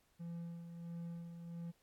triangle tone with tremolo, 169.6 Hz, E3, 50 cents sharp, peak -40 dBFS, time 0.19-1.72 s, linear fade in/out 20 ms, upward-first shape sine, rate 1.5 Hz, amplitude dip 50%, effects pink hiss -75 dBFS RMS until 1.82 s + AAC 64 kbps

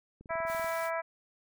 click train, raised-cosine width 3 ms, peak -38 dBFS, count 10, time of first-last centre 0.21-0.645 s, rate 20.7 Hz
harmonic tone, 329.6 Hz, E4, in tune, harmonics 2 / 3 / 4 / 5 / 6 / 7, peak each -33 / -37 / -39 / -41 / -43 / -44 dBFS, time 0.29-1.02 s, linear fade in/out 20 ms
white band-stop noise, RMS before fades -47 dBFS, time 0.46-0.91 s, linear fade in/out 50 ms, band 220 to 880 Hz, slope 48 dB/octave
effects none

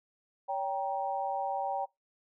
sine chord, G diminished, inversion second, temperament just, 564.5 / 784 / 940.8 Hz, Db5 / G5 / Bb5, +31 / 0 / +16 cents, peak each -37 / -32 / -37 dBFS, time 0.48-1.86 s, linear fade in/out 20 ms, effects noise-tail reverb RT60 0.2 s tail -23 dB re dry

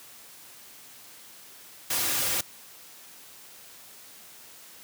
white noise with comb filter, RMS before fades -27 dBFS, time 1.9-2.41 s, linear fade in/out 5 ms, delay 4.6 ms, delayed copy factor -0.6, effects white hiss -49 dBFS RMS until 4.83 s + high-pass 100 Hz 12 dB/octave

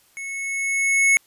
square tone with level ramp, 2197 Hz, C#7, 16 cents flat, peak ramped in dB -31 to -13 dBFS, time 0.17-1.17 s, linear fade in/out 0 ms, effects white hiss -58 dBFS RMS until 1.26 s + resampled to 32000 Hz

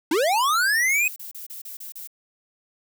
square linear sweep, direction up, 281.5 to 2550 Hz, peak -19 dBFS, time 0.11-1.08 s, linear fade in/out 5 ms
violet noise bursts, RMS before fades -37 dBFS, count 8, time 0.89-2.074 s, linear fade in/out 5 ms, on 120 ms, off 32 ms
effects none

